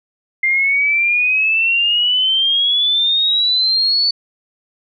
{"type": "exponential sweep", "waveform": "sine", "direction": "up", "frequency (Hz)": [2093, 4504], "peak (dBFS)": -12, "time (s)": [0.43, 4.11], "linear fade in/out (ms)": 5, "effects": []}